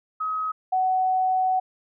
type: tone pair in turn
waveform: sine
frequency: 1270 / 747.8 Hz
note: D#6 / F#5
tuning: +35 / +18 cents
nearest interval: major sixth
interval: 917 cents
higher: first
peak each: -24 / -19 dBFS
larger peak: second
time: 0.2-0.52 / 0.72-1.6 s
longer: second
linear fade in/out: 10 ms
effects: none